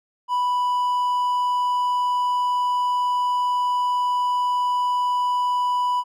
triangle tone, 987.8 Hz, B5, in tune, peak -17 dBFS, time 0.28-6.04 s, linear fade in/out 50 ms, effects none

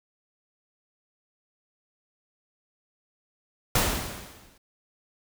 pink noise with exponential decay, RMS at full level -20 dBFS, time 3.75-4.58 s, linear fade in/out 5 ms, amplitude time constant 180 ms, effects none

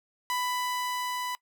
sawtooth tone with level ramp, 994 Hz, B5, 11 cents sharp, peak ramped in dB -24 to -28 dBFS, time 0.3-1.35 s, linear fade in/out 0 ms, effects noise-tail reverb RT60 0.1 s tail -21 dB re dry

